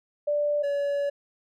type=tone pair in turn; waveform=sine / triangle; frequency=587.3 / 568.9 Hz; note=D5 / C#5; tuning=0 / +45 cents; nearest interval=minor second; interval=55 cents; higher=first; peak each=-22 dBFS; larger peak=neither; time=0.27-0.63 / 0.63-1.1 s; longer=second; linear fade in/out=10 ms; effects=none